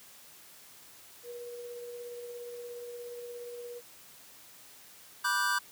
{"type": "tone with tremolo", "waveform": "sine", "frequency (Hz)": 480.9, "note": "B4", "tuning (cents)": -46, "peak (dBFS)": -39, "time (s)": [1.23, 3.82], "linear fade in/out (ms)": 50, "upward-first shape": "sine", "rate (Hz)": 17, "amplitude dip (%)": 25}
{"type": "chord", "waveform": "square", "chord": "G major seventh", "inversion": "first", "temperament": "just", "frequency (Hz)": [980, 1176, 1470, 1568], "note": ["B5", "D6", "F#6", "G6"], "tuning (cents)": [-14, 2, -12, 0], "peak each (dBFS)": [-35, -34, -36, -31], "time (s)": [5.24, 5.59], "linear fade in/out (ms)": 10}
{"effects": ["white hiss -54 dBFS RMS until 5.71 s", "high-pass 60 Hz 12 dB/octave"]}